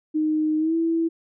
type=tone with pitch glide; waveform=sine; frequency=309.3 to 329.6 Hz; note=D#4 to E4; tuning=-10 to 0 cents; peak=-19 dBFS; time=0.14-1.09 s; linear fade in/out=20 ms; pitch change=+110 cents; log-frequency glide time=0.58-0.75 s; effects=none